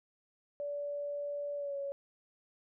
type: tone with pitch glide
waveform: sine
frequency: 577 to 559 Hz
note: D5 to C#5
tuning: -31 to +14 cents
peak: -35 dBFS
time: 0.6-1.92 s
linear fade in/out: 0 ms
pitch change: -55 cents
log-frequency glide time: 1.56-1.77 s
effects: none